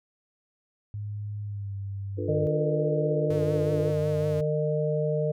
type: tone with pitch glide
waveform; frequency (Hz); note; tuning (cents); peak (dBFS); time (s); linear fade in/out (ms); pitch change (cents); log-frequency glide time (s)
sine; 103.83 to 98.86; G#2 to G2; 0 to +15; -31; 0.94-2.47; 0; -85; 1.42-1.74
type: chord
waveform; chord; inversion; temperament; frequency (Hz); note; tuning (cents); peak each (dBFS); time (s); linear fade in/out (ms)
sine; B half-diminished seventh; first; equal; 293.7 / 349.2 / 440 / 493.9; D4 / F4 / A4 / B4; 0 / 0 / 0 / 0; -35; 2.17-3.92; 20
type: harmonic tone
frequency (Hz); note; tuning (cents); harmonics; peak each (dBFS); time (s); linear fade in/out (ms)
152; D#3; -40; 1 / 3 / 4; -27 / -28 / -29; 2.28-5.32; 10
type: tone with vibrato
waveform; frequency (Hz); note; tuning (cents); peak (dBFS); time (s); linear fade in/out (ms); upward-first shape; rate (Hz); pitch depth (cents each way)
square; 98; G2; 0; -34; 3.3-4.41; 5; triangle; 5.4; 93
effects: none